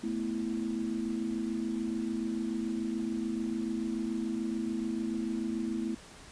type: chord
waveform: sine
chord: A suspended second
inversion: none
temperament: equal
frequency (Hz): 220 / 246.9 / 329.6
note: A3 / B3 / E4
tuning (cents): 0 / 0 / 0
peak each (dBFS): -34 / -36 / -35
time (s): 0.03-5.95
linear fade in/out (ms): 10
effects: pink hiss -51 dBFS RMS until 6.31 s + resampled to 22050 Hz